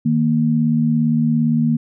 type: tone pair together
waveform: sine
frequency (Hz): 155.58 / 233.1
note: D#3 / A#3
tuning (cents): 0 / 0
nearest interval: perfect fifth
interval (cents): 700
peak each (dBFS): -18 / -15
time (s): 0.05-1.77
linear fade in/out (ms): 10
effects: none